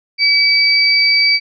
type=tone pair together; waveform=sine; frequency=2287 / 4651 Hz; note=D7 / D8; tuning=-47 / -18 cents; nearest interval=octave; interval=1229 cents; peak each=-12 dBFS; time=0.18-1.4 s; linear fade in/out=50 ms; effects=none